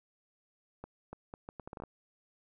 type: accelerating click train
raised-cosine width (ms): 1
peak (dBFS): -29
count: 11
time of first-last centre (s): 0.84-1.837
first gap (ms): 290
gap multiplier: 0.72
effects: none